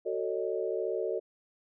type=chord; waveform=sine; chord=D# half-diminished seventh; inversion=first; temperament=just; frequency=373.4 / 448 / 560 / 622.3 Hz; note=F#4 / A4 / C#5 / D#5; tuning=+16 / +31 / +18 / 0 cents; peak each=-34 / -33 / -37 / -37 dBFS; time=0.05-1.2 s; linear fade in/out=20 ms; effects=none